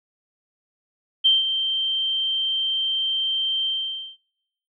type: tone with ADSR envelope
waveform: sine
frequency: 3136 Hz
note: G7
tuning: in tune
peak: -12 dBFS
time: 1.24-4.17 s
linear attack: 18 ms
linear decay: 170 ms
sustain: -9 dB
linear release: 510 ms
effects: noise-tail reverb RT60 0.8 s tail -20 dB re dry